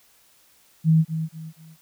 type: tone with echo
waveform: sine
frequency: 160 Hz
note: D#3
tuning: 49 cents sharp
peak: -13 dBFS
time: 0.84-1.05 s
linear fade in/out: 50 ms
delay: 240 ms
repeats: 3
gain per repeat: -10 dB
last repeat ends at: 1.77 s
effects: white hiss -58 dBFS RMS until 1.81 s